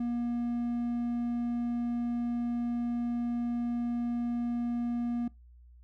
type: tone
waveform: triangle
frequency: 238.6 Hz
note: A#3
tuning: 41 cents sharp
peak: -27 dBFS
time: 0-5.28 s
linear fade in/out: 5 ms
effects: noise-tail reverb RT60 0.2 s tail -22 dB re dry + added 60 Hz sine -52 dBFS peak until 5.83 s